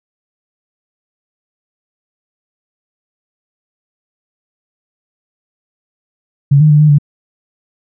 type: tone with pitch steps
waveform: sine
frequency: 140.9 / 153.1 / 148.8 / 151.7 / 145.4 Hz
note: C#3 / D#3 / D3 / D#3 / D3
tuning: +29 / -28 / +23 / -44 / -17 cents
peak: -4 dBFS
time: 6.51-6.985 s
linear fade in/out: 10 ms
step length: 95 ms
effects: none